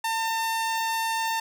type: tone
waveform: sawtooth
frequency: 902 Hz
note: A5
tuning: 43 cents sharp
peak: -21 dBFS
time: 0.04-1.4 s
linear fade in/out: 5 ms
effects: none